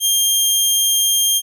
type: tone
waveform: 15% pulse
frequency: 3202 Hz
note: G7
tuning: 36 cents sharp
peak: -6 dBFS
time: 0-1.42 s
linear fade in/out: 50 ms
effects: none